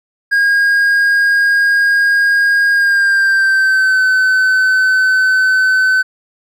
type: tone with pitch glide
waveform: triangle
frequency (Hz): 1629 to 1519.9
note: G#6 to F#6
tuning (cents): -34 to +46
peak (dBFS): -7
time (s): 0.31-6.03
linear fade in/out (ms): 20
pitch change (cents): -120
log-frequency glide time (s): 2.72-4.02
effects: none